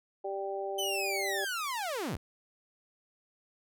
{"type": "harmonic tone", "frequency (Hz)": 196, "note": "G3", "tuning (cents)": 0, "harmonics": [2, 3, 4], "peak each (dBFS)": [-36, -38, -38], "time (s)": [0.24, 1.45], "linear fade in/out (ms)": 10}
{"type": "linear sweep", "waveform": "sawtooth", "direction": "down", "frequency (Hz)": [3077, 46.25], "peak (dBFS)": -29, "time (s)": [0.78, 2.17], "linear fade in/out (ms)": 10}
{"effects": []}